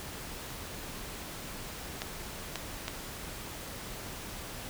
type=clicks; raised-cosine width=0.2 ms; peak=-16 dBFS; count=3; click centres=2.019 / 2.557 / 2.881 s; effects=pink hiss -42 dBFS RMS until 4.69 s